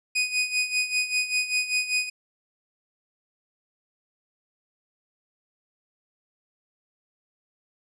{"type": "tone with tremolo", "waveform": "sawtooth", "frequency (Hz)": 2489, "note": "D#7", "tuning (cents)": 0, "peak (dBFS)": -17, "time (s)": [0.15, 2.1], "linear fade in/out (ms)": 10, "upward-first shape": "sine", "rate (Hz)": 5.1, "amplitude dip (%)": 75, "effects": ["resampled to 22050 Hz"]}